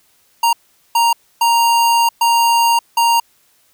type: tone bursts at uneven times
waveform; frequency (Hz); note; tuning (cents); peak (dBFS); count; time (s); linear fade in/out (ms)
square; 932.3; A#5; 0; -11; 5; 0.43-0.53 / 0.95-1.13 / 1.41-2.09 / 2.21-2.79 / 2.97-3.2; 5
effects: white hiss -56 dBFS RMS until 3.73 s